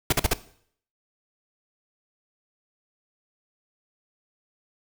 pink noise bursts, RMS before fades -20 dBFS, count 4, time 0.1-0.336 s, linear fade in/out 5 ms, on 26 ms, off 44 ms, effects noise-tail reverb RT60 0.6 s tail -17 dB re dry

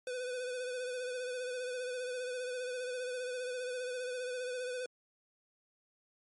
square tone with vibrato, 501 Hz, B4, 25 cents sharp, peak -37 dBFS, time 0.07-4.86 s, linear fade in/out 2 ms, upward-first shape sine, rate 15 Hz, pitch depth 38 cents each way, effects MP3 48 kbps

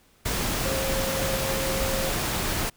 sine tone in noise, 535 Hz, C5, 38 cents sharp, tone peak -29 dBFS, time 0.65-2.1 s, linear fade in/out 10 ms, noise pink, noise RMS -27 dBFS, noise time 0.25-2.7 s, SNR -5 dB, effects pink hiss -60 dBFS RMS until 2.76 s

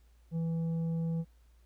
sine tone with tanh clipping, 164.81 Hz, E3, in tune, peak -31 dBFS, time 0.31-1.25 s, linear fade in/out 50 ms, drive 6 dB, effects added 58 Hz sine -59 dBFS peak until 1.65 s + pink hiss -73 dBFS RMS until 1.65 s

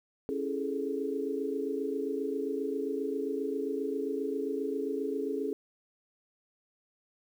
sine chord, A major seventh, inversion first, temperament just, 275 / 330 / 412.5 / 440 Hz, C#4 / E4 / G#4 / A4, -14 / +2 / -12 / 0 cents, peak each -35 / -40 / -34 / -36 dBFS, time 0.29-5.53 s, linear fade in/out 0 ms, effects 10-bit

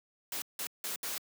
white noise bursts at uneven times, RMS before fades -37 dBFS, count 4, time 0.32-0.42 / 0.59-0.67 / 0.84-0.96 / 1.03-1.18 s, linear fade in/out 2 ms, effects high-pass 200 Hz 12 dB/octave

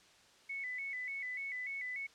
sine tone with vibrato, 2101 Hz, C7, 7 cents sharp, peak -38 dBFS, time 0.49-2.07 s, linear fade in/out 10 ms, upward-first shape square, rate 3.4 Hz, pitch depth 85 cents each way, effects white hiss -63 dBFS RMS until 2.14 s + low-pass 6000 Hz 12 dB/octave

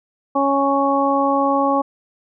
harmonic tone, 277.2 Hz, C#4, in tune, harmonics 1 / 2 / 3 / 4, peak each -20 / -20 / -20 / -20 dBFS, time 0.35-1.82 s, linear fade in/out 10 ms, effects none

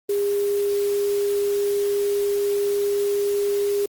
sine tone in noise, 405.4 Hz, G#4, 42 cents flat, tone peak -19 dBFS, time 0.09-3.86 s, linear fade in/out 5 ms, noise white, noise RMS -37 dBFS, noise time 0.09-3.86 s, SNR +15 dB, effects Opus 24 kbps

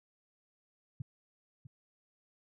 sine tone with echo, 130.5 Hz, C3, 4 cents flat, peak -34 dBFS, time 1-1.02 s, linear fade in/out 5 ms, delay 650 ms, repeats 1, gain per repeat -12 dB, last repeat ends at 1.67 s, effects none

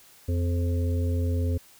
harmonic tone with a mistuned harmonic, 85.9 Hz, F2, 28 cents flat, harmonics 1 / 3 / 5 / 6, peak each -23 / -33 / -37 / -39 dBFS, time 0.28-1.58 s, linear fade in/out 10 ms, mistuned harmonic 6, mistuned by +42 cents, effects white hiss -54 dBFS RMS until 1.79 s

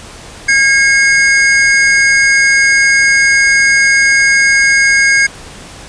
square tone pair together, 1628 / 2168 Hz, G#6 / C#7, -35 / -39 cents, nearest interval perfect fourth, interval 496 cents, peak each -10 dBFS, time 0.48-5.27 s, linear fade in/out 10 ms, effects pink hiss -32 dBFS RMS until 5.88 s + resampled to 22050 Hz

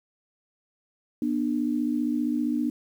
sine tone pair together, 243.4 / 298.6 Hz, B3 / D4, -25 / +29 cents, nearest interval major third, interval 354 cents, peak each -26 dBFS, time 1.22-2.7 s, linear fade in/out 2 ms, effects 9-bit

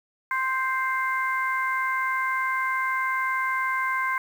harmonic tone, 523.3 Hz, C5, in tune, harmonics 2 / 3 / 4, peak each -26 / -28 / -29 dBFS, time 0.31-4.18 s, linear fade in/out 2 ms, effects 8-bit

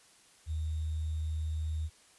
sine tone with sample-and-hold, 78.5 Hz, D#2, 16 cents sharp, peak -31 dBFS, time 0.46-1.9 s, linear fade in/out 50 ms, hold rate 3675 Hz, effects white hiss -61 dBFS RMS until 2.18 s + resampled to 24000 Hz

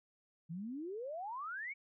sine exponential sweep, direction up, 155.56 to 2301 Hz, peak -40 dBFS, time 0.49-1.74 s, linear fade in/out 20 ms, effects none

